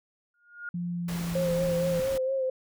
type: tone with exponential growth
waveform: sine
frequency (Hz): 1426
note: F6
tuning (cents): +36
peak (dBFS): -31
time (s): 0.34-0.69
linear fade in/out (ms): 2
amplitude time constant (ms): 74
type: tone with pitch glide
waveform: sine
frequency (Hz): 174.61 to 168.08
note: F3 to E3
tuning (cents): 0 to +34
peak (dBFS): -29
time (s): 0.74-2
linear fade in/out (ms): 5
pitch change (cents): -66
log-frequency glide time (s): 0.89-1.56
type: noise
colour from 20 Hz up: pink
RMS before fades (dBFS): -39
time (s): 1.08-2.18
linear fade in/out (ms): 5
type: tone with vibrato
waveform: sine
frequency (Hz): 528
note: C5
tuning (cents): +16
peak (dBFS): -25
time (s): 1.35-2.5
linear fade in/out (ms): 5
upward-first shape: sine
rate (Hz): 4.3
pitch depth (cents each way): 37
effects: none